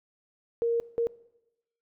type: tone bursts at uneven times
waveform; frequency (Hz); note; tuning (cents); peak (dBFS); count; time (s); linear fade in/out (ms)
sine; 466.2; A#4; 0; -23; 2; 0.62-0.8 / 0.98-1.07; 0
effects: noise-tail reverb RT60 0.9 s tail -21 dB re dry